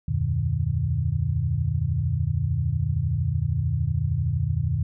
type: tone cluster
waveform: sine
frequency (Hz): 77.5 / 90.6 / 119.3 / 149.8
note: D#2 / F#2 / A#2 / D3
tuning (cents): -6 / -36 / +41 / +35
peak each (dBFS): -30 / -26 / -26 / -27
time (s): 0.08-4.83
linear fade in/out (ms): 5
effects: none